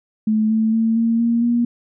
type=tone with pitch steps; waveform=sine; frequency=216.7 / 220.7 / 224.9 / 229.1 / 233.3 / 237.7 Hz; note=A3 / A3 / A3 / A#3 / A#3 / A#3; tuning=-26 / +5 / +38 / -30 / +2 / +34 cents; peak=-14 dBFS; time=0.27-1.65 s; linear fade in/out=5 ms; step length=230 ms; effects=none